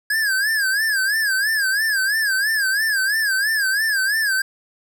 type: tone with vibrato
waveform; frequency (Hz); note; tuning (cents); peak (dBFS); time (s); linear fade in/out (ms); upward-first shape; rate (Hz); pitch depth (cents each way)
square; 1653; G#6; -9; -18; 0.1-4.42; 5; sine; 3; 140
effects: none